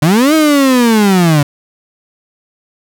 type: linear two-way sweep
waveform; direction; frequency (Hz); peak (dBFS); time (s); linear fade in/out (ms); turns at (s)
35% pulse; up then down; 140.4 to 320 to 140.4; -5; 0.02-1.43; 5; 0.34
effects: none